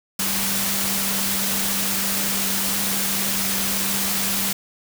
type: tone in noise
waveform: sine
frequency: 196 Hz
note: G3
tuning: in tune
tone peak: -30 dBFS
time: 0.19-4.53 s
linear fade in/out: 5 ms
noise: white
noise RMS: -23 dBFS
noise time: 0.19-4.53 s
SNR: -10 dB
effects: none